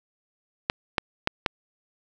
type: clicks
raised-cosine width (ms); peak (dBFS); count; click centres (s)
0.3; -5; 4; 0.699 / 0.982 / 1.274 / 1.462
effects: none